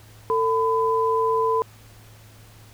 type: tone pair together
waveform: sine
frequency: 448.1 / 1006 Hz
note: A4 / B5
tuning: +32 / +32 cents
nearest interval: octave + major second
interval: 1400 cents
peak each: -21 dBFS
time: 0.3-1.62 s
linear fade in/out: 0 ms
effects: added 108 Hz sine -47 dBFS peak until 2.73 s + pink hiss -51 dBFS RMS until 2.73 s